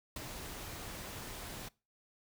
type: noise with ADSR envelope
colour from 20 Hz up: pink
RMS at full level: -39 dBFS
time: 0.16-1.69 s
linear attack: 4 ms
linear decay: 16 ms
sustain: -6 dB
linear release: 13 ms
effects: noise-tail reverb RT60 0.3 s tail -23 dB re dry